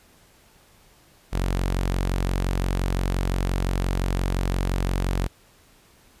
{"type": "tone", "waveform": "sawtooth", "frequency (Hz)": 45.77, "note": "F#1", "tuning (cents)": -18, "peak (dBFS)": -18, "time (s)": [1.32, 5.28], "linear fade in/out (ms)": 20, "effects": ["pink hiss -56 dBFS RMS until 6.2 s", "resampled to 32000 Hz"]}